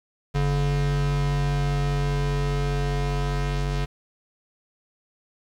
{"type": "tone pair together", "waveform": "square", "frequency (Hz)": [47.55, 142.5], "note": ["F#1", "C#3"], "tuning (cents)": [48, 48], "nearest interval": "octave + perfect fifth", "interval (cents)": 1900, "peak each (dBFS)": [-26, -24], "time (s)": [0.34, 3.86], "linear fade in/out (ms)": 20, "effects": ["low-pass 6000 Hz 12 dB/octave", "8-bit"]}